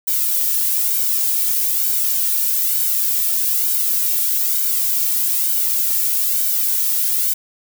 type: noise with flanger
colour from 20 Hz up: violet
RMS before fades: -18 dBFS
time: 0.07-7.34 s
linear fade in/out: 10 ms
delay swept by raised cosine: 1.3 to 2.21 ms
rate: 1.1 Hz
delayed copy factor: +0.9
effects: none